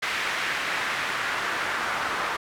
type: noise with band-pass filter sweep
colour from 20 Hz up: pink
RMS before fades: -28 dBFS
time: 0.02-2.37 s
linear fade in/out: 10 ms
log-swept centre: 2000 to 1300 Hz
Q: 1.5
effects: none